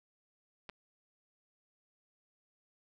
clicks, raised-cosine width 0.3 ms, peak -30 dBFS, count 2, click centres 0.692 / 0.697 s, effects none

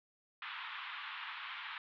pink band-pass noise, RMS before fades -45 dBFS, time 0.42-1.78 s, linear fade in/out 2 ms, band 960 to 3600 Hz, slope 48 dB/octave, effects none

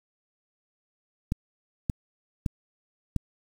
clicks, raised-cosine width 5 ms, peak -13 dBFS, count 4, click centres 1.321 / 1.898 / 2.462 / 3.163 s, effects 7-bit

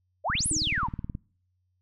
sine exponential two-way sweep, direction up then down, 535 to 11250 to 833 Hz, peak -25 dBFS, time 0.24-0.88 s, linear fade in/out 20 ms, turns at 0.47 s
click train, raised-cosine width 5 ms, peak -21 dBFS, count 17, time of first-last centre 0.3-1.151 s, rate 18.8 Hz
sine tone with exponential decay, 308 Hz, D#4, 17 cents flat, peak -29 dBFS, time 0.51-0.91 s, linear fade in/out 0 ms, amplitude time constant 86 ms
effects noise-tail reverb RT60 0.5 s tail -25 dB re dry + added 91 Hz sine -70 dBFS peak until 1.81 s

